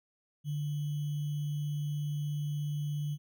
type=tone with sample-and-hold; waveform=sine; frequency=147.2 Hz; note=D3; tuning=4 cents sharp; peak=-31 dBFS; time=0.44-3.18 s; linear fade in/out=50 ms; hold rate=3150 Hz; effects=none